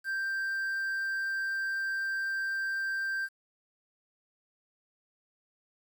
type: tone with quantisation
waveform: triangle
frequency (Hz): 1574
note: G6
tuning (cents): +7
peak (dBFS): -28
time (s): 0.04-3.29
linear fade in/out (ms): 50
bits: 9
effects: none